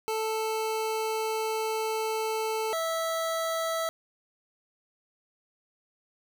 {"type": "tone pair in turn", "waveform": "25% pulse", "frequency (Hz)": [440, 654.3], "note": ["A4", "E5"], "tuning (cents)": [0, -13], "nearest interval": "perfect fifth", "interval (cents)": 687, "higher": "second", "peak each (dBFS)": -24, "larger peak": "neither", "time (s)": [[0.08, 2.73], [2.73, 3.89]], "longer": "first", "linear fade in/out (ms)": 0, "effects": []}